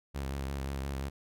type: tone with vibrato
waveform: sawtooth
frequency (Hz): 68.3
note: C#2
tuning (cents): -25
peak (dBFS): -30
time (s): 0.14-1.1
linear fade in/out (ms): 20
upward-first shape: square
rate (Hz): 5.7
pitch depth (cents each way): 32
effects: none